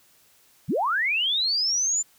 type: linear sweep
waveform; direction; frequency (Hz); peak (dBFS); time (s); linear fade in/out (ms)
sine; up; 95.3 to 7200; -21; 0.68-2.03; 20
effects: white hiss -59 dBFS RMS until 2.18 s